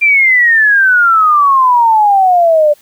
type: exponential sweep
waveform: sine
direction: down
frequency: 2390 to 583 Hz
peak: -5 dBFS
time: 0.01-2.74 s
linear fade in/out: 20 ms
effects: white hiss -47 dBFS RMS until 2.81 s